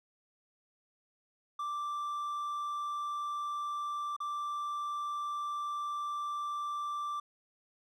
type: tone with dropouts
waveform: triangle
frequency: 1174.7 Hz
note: D6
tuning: in tune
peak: -32 dBFS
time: 1.59-7.2 s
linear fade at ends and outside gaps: 5 ms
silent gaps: 4.165-4.202 s
effects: none